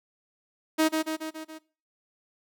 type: tone with echo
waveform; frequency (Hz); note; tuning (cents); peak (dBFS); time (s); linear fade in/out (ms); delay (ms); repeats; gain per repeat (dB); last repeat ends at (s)
sawtooth; 315.5; D#4; +24; -16; 0.78-0.89; 20; 140; 5; -4; 1.59
effects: noise-tail reverb RT60 0.4 s tail -21 dB re dry